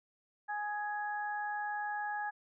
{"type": "harmonic tone", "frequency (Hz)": 416.7, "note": "G#4", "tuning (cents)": 6, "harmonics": [2, 3, 4], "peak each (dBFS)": [-36, -50, -39], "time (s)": [0.48, 2.31], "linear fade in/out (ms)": 20, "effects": []}